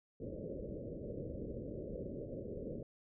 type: low-pass noise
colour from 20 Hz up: white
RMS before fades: -44 dBFS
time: 0.2-2.83 s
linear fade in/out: 5 ms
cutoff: 580 Hz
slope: 96 dB/octave
effects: none